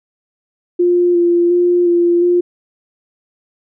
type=tone with vibrato; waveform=sine; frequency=349.2 Hz; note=F4; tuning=in tune; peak=-9 dBFS; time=0.79-2.41 s; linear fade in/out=10 ms; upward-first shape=square; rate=1.4 Hz; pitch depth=16 cents each way; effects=none